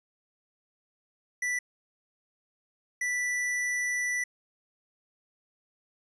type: tone bursts at uneven times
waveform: square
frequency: 1972 Hz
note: B6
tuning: 3 cents flat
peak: -28 dBFS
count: 2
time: 1.42-1.59 / 3.01-4.24 s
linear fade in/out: 5 ms
effects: resampled to 22050 Hz